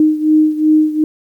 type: beating tone pair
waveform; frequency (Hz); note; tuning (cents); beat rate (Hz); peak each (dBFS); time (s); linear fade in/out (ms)
sine; 308.1 / 310.8; D#4 / D#4; -17 / -2; 2.7; -10 / -14; 0-1.04; 2
effects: 8-bit